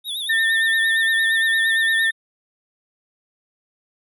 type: tone with vibrato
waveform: square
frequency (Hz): 3586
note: A7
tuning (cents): +32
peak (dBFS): -25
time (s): 0.04-2.12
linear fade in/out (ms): 50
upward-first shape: sine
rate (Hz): 8.7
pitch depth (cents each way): 110
type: tone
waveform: sine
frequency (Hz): 1803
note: A6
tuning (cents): +42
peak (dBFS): -16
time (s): 0.29-2.11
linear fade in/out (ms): 10
effects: none